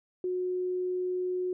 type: tone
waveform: sine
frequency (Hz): 364.5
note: F#4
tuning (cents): -26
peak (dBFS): -28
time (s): 0.24-1.53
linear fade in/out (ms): 2
effects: none